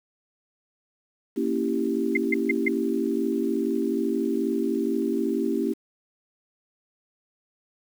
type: chord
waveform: sine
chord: A# diminished seventh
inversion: none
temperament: equal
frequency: 233.1 / 277.2 / 329.6 / 392 Hz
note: A#3 / C#4 / E4 / G4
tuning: 0 / 0 / 0 / 0 cents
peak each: -28 dBFS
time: 1.36-5.74 s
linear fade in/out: 20 ms
type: tone bursts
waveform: sine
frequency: 2093 Hz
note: C7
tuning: in tune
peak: -19 dBFS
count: 4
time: 2.15-2.684 s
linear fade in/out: 5 ms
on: 21 ms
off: 150 ms
effects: 8-bit